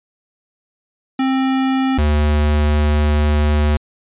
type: tone pair in turn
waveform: square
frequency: 264.3 / 74.66 Hz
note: C4 / D2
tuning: +18 / +29 cents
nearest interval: octave + minor seventh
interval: 2189 cents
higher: first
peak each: -15 / -13 dBFS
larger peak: second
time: 1.19-1.98 / 1.98-3.77 s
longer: second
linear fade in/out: 5 ms
effects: resampled to 8000 Hz